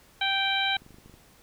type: harmonic tone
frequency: 782 Hz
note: G5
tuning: 4 cents flat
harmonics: 1 / 2 / 3 / 4 / 5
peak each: -30 / -30 / -30 / -30 / -30 dBFS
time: 0.21-0.77 s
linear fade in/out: 5 ms
type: clicks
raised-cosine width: 3 ms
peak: -38 dBFS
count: 9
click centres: 0.768 / 0.82 / 0.864 / 0.907 / 0.944 / 0.985 / 1.06 / 1.097 / 1.14 s
effects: pink hiss -57 dBFS RMS until 1.42 s